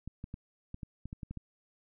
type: clicks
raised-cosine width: 5 ms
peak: -28 dBFS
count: 10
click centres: 0.076 / 0.241 / 0.341 / 0.744 / 0.832 / 1.056 / 1.129 / 1.232 / 1.31 / 1.373 s
effects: none